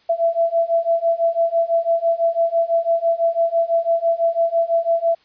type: beating tone pair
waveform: sine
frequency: 666 / 672 Hz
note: E5 / E5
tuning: +18 / +33 cents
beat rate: 6 Hz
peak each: -19 / -18 dBFS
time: 0.09-5.15 s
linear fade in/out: 10 ms
effects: white hiss -57 dBFS RMS until 5.24 s + resampled to 11025 Hz